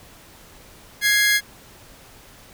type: tone pair together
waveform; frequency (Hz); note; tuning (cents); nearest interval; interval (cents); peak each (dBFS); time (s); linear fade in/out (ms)
sawtooth; 1661.2 / 2103; G#6 / C7; 0 / +8; major third; 408; -14 / -16; 1.01-1.41; 50
effects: pink hiss -47 dBFS RMS until 2.53 s